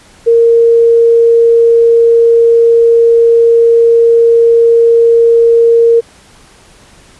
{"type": "tone", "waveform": "sine", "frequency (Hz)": 463.6, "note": "A#4", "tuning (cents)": -10, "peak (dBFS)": -3, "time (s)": [0.26, 6.01], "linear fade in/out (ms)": 20, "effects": ["pink hiss -41 dBFS RMS until 7.19 s", "resampled to 24000 Hz"]}